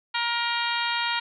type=harmonic tone with a mistuned harmonic; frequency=471.5 Hz; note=A#4; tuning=20 cents sharp; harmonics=2 / 3 / 4 / 5 / 6 / 7 / 8 / 9; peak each=-29 / -31 / -32 / -33 / -34 / -34 / -35 / -36 dBFS; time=0.14-1.2 s; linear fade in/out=10 ms; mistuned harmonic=7; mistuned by=-33 cents; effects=none